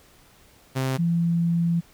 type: tone pair in turn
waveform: sawtooth / sine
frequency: 131.7 / 169.35 Hz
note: C3 / E3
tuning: +12 / +47 cents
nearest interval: major third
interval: 435 cents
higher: second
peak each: -19 dBFS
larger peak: neither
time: 0.75-0.98 / 0.98-1.81 s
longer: second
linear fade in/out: 20 ms
effects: pink hiss -55 dBFS RMS until 1.93 s